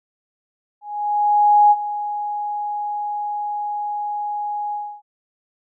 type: tone with ADSR envelope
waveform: sine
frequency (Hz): 830.6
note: G#5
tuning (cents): 0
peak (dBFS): -8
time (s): 0.81-5.02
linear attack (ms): 900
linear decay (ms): 41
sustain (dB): -14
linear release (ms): 290
effects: none